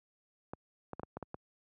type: clicks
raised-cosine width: 1 ms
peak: -26 dBFS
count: 7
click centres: 0.535 / 0.933 / 0.996 / 1.033 / 1.17 / 1.227 / 1.344 s
effects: high-pass 80 Hz 12 dB/octave